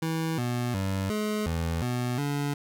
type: tone with pitch steps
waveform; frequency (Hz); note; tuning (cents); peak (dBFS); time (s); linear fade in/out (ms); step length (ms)
25% pulse; 162 / 121.9 / 96.4 / 212.3 / 82.8 / 123.3 / 143.6; E3 / B2 / G2 / G#3 / E2 / B2 / D3; -30 / -22 / -28 / +38 / +8 / -2 / -39; -23; 0.02-2.54; 5; 360
effects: none